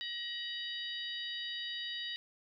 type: harmonic tone with a mistuned harmonic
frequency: 948 Hz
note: A#5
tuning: 29 cents sharp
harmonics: 2 / 3 / 4 / 5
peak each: -44 / -42 / -41 / -48 dBFS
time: 0.01-2.16 s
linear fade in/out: 0 ms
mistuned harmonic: 3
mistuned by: +76 cents
effects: none